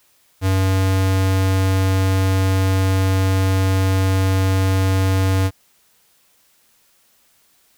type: tone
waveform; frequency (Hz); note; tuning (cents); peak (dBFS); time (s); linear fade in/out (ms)
square; 95.2; F#2; +50; -15; 0.41-5.51; 50
effects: white hiss -58 dBFS RMS until 7.77 s